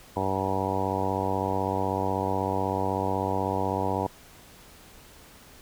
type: harmonic tone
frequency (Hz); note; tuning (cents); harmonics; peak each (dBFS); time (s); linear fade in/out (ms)
96.1; G2; -34; 1 / 2 / 3 / 4 / 5 / 6 / 7 / 8 / 9 / 10; -33 / -35 / -34 / -35 / -33 / -36 / -35 / -34 / -33 / -33; 0.16-4.07; 5
effects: pink hiss -51 dBFS RMS until 5.61 s